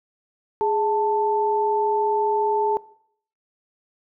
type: tone pair together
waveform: sine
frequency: 416.5 / 882.5 Hz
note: G#4 / A5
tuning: +5 / +5 cents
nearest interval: octave + minor second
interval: 1300 cents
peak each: -21 dBFS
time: 0.61-2.77 s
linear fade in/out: 0 ms
effects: noise-tail reverb RT60 0.6 s tail -20 dB re dry